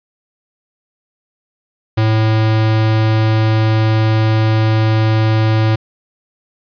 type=tone; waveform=square; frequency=109.9 Hz; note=A2; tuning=2 cents flat; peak=-11 dBFS; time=1.97-5.76 s; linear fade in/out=10 ms; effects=resampled to 11025 Hz + 8-bit